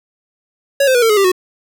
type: tone with pitch steps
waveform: square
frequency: 557 / 519.7 / 484.9 / 452.4 / 422.1 / 393.9 / 367.5 Hz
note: C#5 / C5 / B4 / A4 / G#4 / G4 / F#4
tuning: +8 / -12 / -32 / +48 / +28 / +8 / -12 cents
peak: -10 dBFS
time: 0.8-1.318 s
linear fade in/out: 5 ms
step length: 74 ms
effects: none